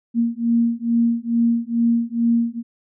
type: beating tone pair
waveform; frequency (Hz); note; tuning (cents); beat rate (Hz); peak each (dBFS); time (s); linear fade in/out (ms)
sine; 232.2 / 234.5; A#3 / A#3; -7 / +11; 2.3; -19; 0.14-2.63; 50
effects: none